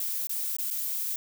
violet noise with dropouts, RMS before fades -31 dBFS, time 0-1.16 s, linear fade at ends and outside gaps 2 ms, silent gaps 0.271-0.294 / 0.567-0.585 / 0.704-0.709 s, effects none

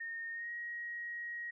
sine tone with pitch glide, 1837 to 1890.8 Hz, A#6 to A#6, -26 to +24 cents, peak -39 dBFS, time 0-1.51 s, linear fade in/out 10 ms, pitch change +50 cents, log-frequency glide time 0.32-0.51 s, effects none

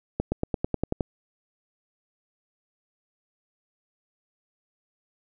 accelerating click train, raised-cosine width 2 ms, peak -11 dBFS, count 9, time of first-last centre 0.2-1.008 s, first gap 120 ms, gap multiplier 0.95, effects none

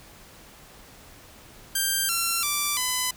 5% pulse tone with pitch steps, 1581 / 1360.5 / 1170.8 / 1007.5 Hz, G6 / F6 / D6 / B5, +14 / -46 / -6 / +34 cents, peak -12 dBFS, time 1.75-3.11 s, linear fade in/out 5 ms, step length 340 ms, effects pink hiss -49 dBFS RMS until 3.16 s

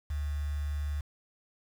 sine tone with quantisation, 73.1 Hz, D2, 7 cents flat, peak -30 dBFS, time 0.1-1.01 s, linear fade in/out 5 ms, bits 8, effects none

